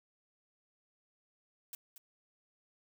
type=noise with echo; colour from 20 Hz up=blue; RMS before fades=-44 dBFS; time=1.73-1.75 s; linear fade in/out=2 ms; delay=230 ms; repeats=1; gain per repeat=-9 dB; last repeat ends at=1.98 s; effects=none